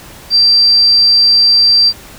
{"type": "tone", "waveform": "sine", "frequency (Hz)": 4700, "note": "D8", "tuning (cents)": 1, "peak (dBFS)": -5, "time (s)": [0.3, 1.93], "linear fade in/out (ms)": 50, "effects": ["pink hiss -35 dBFS RMS until 2.18 s"]}